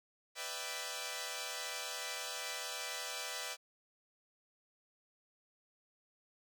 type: chord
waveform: 5% pulse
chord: E minor seventh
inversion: second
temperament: equal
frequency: 493.9 / 587.3 / 659.3 / 784 Hz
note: B4 / D5 / E5 / G5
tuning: 0 / 0 / 0 / 0 cents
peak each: -34 dBFS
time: 0.35-3.57 s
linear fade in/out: 50 ms
effects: none